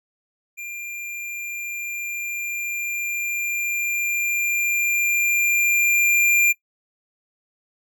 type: tone with level ramp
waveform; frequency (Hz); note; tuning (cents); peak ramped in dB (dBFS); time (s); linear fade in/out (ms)
square; 2391; D7; +30; -32 to -15; 0.57-6.53; 20
effects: noise-tail reverb RT60 0.1 s tail -20 dB re dry